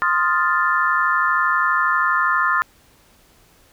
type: chord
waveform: sine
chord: F dominant seventh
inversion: second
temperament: equal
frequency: 1046.5 / 1244.5 / 1396.9 / 1760 Hz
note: C6 / Eb6 / F6 / A6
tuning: 0 / 0 / 0 / 0 cents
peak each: -21 dBFS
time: 0.02-2.62 s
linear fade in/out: 0 ms
effects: pink hiss -54 dBFS RMS until 3.72 s